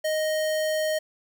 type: tone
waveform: square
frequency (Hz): 622.3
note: D#5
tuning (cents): 0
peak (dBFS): -24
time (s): 0.04-0.99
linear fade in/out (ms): 10
effects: 10-bit